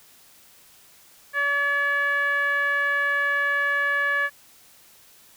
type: tone with low-pass filter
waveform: 10% pulse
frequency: 570 Hz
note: C#5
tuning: 48 cents sharp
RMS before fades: -23 dBFS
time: 1.33-4.3 s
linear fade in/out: 50 ms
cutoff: 1700 Hz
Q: 5.1
effects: white hiss -53 dBFS RMS until 5.36 s